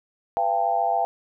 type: tone cluster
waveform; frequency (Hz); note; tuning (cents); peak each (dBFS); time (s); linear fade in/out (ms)
sine; 500 / 685 / 792 / 886; B4 / F5 / G5 / A5; +21 / -34 / +18 / +12; -32 / -23 / -23 / -30; 0.37-1.05; 0
effects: none